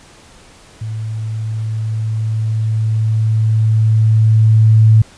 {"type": "tone with level ramp", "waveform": "sine", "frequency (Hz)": 110, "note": "A2", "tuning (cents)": 0, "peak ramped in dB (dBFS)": [-20, -4], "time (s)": [0.81, 5.02], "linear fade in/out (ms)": 5, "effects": ["pink hiss -43 dBFS RMS until 5.17 s", "resampled to 22050 Hz"]}